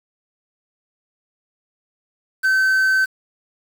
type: tone with quantisation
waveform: triangle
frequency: 1536 Hz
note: G6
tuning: 36 cents flat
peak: -12 dBFS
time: 2.43-3.06 s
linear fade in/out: 20 ms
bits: 6
effects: none